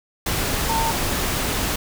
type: tone in noise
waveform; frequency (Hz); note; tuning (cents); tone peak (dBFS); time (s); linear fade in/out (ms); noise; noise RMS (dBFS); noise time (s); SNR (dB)
sine; 905; A5; +48; -21; 0.69-0.91; 5; pink; -23; 0.26-1.76; -1
effects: none